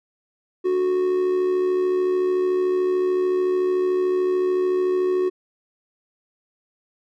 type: tone with amplitude modulation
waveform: triangle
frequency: 367.8 Hz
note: F#4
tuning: 10 cents flat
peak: -14 dBFS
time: 0.64-5.3 s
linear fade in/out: 20 ms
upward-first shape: sine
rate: 73.6 Hz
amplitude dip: 45%
effects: none